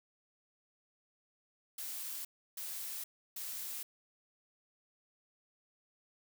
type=noise bursts; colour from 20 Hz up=blue; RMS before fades=-42 dBFS; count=3; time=1.78-3.83 s; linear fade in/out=5 ms; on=470 ms; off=320 ms; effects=none